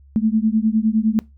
sine beating tone pair, 214.7 / 224.5 Hz, A3 / A3, -42 / +35 cents, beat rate 9.8 Hz, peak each -17 / -18 dBFS, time 0.16-1.19 s, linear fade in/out 0 ms, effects noise-tail reverb RT60 0.2 s tail -22 dB re dry + added 69 Hz sine -45 dBFS peak until 1.37 s

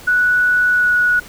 sine tone with pitch glide, 1475 to 1464 Hz, F#6 to F#6, -6 to -19 cents, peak -11 dBFS, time 0.07-1.2 s, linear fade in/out 10 ms, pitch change -13 cents, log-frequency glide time 0.7-0.94 s, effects pink hiss -38 dBFS RMS until 1.28 s

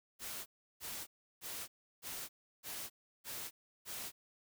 white noise bursts, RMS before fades -44 dBFS, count 7, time 0.19-4.12 s, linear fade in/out 50 ms, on 270 ms, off 340 ms, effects none

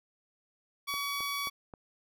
15% pulse tone, 1133 Hz, C#6, 37 cents sharp, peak -26 dBFS, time 0.87-1.5 s, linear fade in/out 20 ms
click train, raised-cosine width 1 ms, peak -31 dBFS, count 4, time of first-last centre 0.94-1.738 s, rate 3.76 Hz
effects none

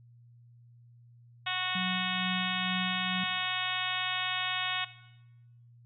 harmonic tone, 368 Hz, F#4, 9 cents flat, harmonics 2 / 3 / 4 / 5 / 6 / 7 / 8 / 9 / 10, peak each -39 / -39 / -39 / -39 / -39 / -39 / -39 / -39 / -39 dBFS, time 1.46-4.85 s, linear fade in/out 10 ms
sine tone with tremolo, 183.9 Hz, F#3, 10 cents flat, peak -31 dBFS, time 1.75-3.24 s, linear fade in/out 5 ms, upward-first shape sine, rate 2.2 Hz, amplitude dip 55%
effects noise-tail reverb RT60 1.0 s tail -17 dB re dry + added 119 Hz sine -54 dBFS peak until 5.85 s

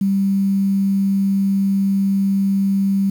sine tone with quantisation, 196 Hz, G3, in tune, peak -14 dBFS, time 0.01-3.1 s, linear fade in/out 5 ms, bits 7, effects none

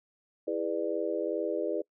sine chord, E dominant seventh, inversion none, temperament just, 329.6 / 412 / 494.4 / 593.3 Hz, E4 / G#4 / B4 / D5, 0 / -14 / +2 / +18 cents, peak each -34 dBFS, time 0.47-1.82 s, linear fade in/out 10 ms, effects noise-tail reverb RT60 0.1 s tail -25 dB re dry

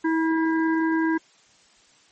harmonic tone with a mistuned harmonic, 323.2 Hz, E4, 34 cents flat, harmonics 1 / 3 / 5 / 6, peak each -20 / -29 / -29 / -40 dBFS, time 0.04-1.18 s, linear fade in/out 10 ms, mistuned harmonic 6, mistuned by +43 cents, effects white hiss -57 dBFS RMS until 2.11 s + MP3 32 kbps

